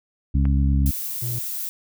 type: harmonic tone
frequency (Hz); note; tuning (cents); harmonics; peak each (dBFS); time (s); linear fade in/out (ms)
68.8; C#2; -12; 1 / 2 / 3 / 4; -17 / -23 / -27 / -29; 0.34-0.91; 10
type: click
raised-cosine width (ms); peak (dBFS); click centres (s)
0.5; -21; 0.454
type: noise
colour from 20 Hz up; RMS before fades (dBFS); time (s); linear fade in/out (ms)
violet; -29; 0.86-1.69; 0
type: tone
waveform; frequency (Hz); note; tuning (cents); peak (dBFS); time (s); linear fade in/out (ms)
triangle; 120; B2; -49; -24; 1.22-1.39; 5
effects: none